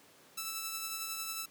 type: tone with tremolo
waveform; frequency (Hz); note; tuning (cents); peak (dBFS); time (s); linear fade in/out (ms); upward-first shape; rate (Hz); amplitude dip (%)
5% pulse; 1318.5; E6; 0; -24; 0.37-1.46; 10; sine; 11; 30
effects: pink hiss -60 dBFS RMS until 1.5 s + high-pass 200 Hz 12 dB/octave